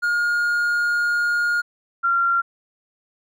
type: tone pair in turn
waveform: triangle / sine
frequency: 1425 / 1378.8 Hz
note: F6 / F6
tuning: +34 / -23 cents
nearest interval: minor second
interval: 57 cents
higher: first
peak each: -16 dBFS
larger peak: neither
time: 0.02-1.62 / 2.03-2.42 s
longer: first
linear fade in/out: 20 ms
effects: none